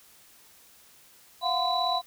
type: tone cluster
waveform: sine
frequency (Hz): 693 / 730 / 1025 / 3941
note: F5 / F#5 / C6 / B7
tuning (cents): -14 / -24 / -36 / -4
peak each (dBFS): -29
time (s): 1.41-2.02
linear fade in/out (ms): 50
effects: tanh soft clip ceiling -14 dBFS + white hiss -56 dBFS RMS until 2.06 s